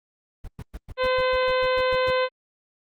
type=noise bursts; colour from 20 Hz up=brown; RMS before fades=-34 dBFS; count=12; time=0.44-2.106 s; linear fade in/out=5 ms; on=38 ms; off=110 ms
type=harmonic tone; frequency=512 Hz; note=C5; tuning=38 cents flat; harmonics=1 / 2 / 3 / 4 / 5 / 6 / 7 / 8; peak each=-21 / -27 / -31 / -33 / -35 / -37 / -38 / -39 dBFS; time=0.97-2.29 s; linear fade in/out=50 ms
effects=Opus 32 kbps